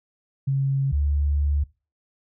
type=tone pair in turn; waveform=sine; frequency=136.5 / 72.31 Hz; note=C#3 / D2; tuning=-26 / -26 cents; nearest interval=major seventh; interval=1100 cents; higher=first; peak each=-19 dBFS; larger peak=neither; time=0.47-0.92 / 0.92-1.64 s; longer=second; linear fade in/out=10 ms; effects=noise-tail reverb RT60 0.3 s tail -21 dB re dry